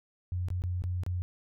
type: tone with dropouts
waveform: sine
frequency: 89.8 Hz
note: F2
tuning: 49 cents sharp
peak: -29 dBFS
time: 0.32-1.22 s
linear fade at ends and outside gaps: 0 ms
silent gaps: 0.485-0.503 / 0.62-0.638 / 0.821-0.839 / 1.035-1.064 s
effects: none